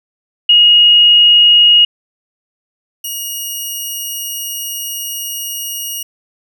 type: tone pair in turn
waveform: sine / 10% pulse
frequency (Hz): 2876 / 2876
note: F#7 / F#7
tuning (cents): -50 / -50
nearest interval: unison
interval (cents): 0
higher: neither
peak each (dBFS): -4 / -12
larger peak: first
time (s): 0.49-1.85 / 3.04-6.03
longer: second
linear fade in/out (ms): 5
effects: none